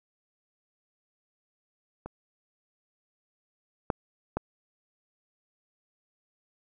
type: clicks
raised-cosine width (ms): 1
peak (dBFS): -24 / -11 / -14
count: 3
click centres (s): 2.06 / 3.902 / 4.37
effects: none